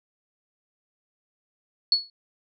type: tone with exponential decay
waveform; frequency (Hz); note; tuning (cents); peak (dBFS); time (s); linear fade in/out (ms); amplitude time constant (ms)
sine; 4387; C#8; -19; -13; 1.92-2.1; 2; 37
effects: none